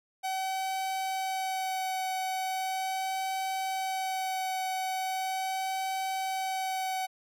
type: tone with vibrato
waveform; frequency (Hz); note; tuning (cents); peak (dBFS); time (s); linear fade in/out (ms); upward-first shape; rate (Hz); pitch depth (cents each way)
45% pulse; 758; F#5; +42; -30; 0.23-7.07; 20; sine; 0.39; 12
effects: none